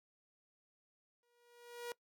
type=tone with exponential growth; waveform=sawtooth; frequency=478.9 Hz; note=A#4; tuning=47 cents sharp; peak=-36 dBFS; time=1.23-1.92 s; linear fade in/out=1 ms; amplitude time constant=150 ms; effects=noise-tail reverb RT60 0.1 s tail -21 dB re dry